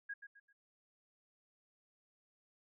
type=tone with echo; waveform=sine; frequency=1641 Hz; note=G#6; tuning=21 cents flat; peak=-40 dBFS; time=0.09-0.14 s; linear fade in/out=10 ms; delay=130 ms; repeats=3; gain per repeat=-9 dB; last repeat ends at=0.53 s; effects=none